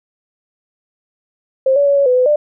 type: tone with pitch steps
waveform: sine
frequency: 529 / 569 / 564 / 560 / 501 / 505 / 595 Hz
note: C5 / C#5 / C#5 / C#5 / B4 / B4 / D5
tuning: +19 / +45 / +30 / +18 / +25 / +39 / +22 cents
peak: -9 dBFS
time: 1.66-2.36 s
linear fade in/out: 5 ms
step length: 100 ms
effects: none